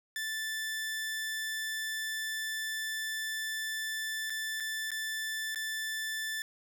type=tone with dropouts; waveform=sawtooth; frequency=1760 Hz; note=A6; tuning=in tune; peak=-30 dBFS; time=0.16-6.42 s; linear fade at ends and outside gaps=1 ms; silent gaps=4.298-4.303 / 4.601-4.605 / 4.906-4.916 / 5.547-5.558 s; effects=none